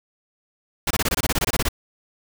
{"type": "noise bursts", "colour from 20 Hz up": "pink", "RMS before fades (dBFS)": -21, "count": 14, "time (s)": [0.87, 1.687], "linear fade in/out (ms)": 5, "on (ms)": 37, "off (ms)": 23, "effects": []}